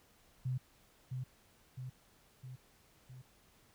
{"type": "tone with echo", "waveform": "sine", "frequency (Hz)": 128.2, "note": "C3", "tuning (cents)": -35, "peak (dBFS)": -33, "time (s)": [0.45, 0.58], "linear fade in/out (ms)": 10, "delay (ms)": 660, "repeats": 4, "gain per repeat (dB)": -4, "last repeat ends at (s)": 3.22, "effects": ["pink hiss -67 dBFS RMS until 3.74 s"]}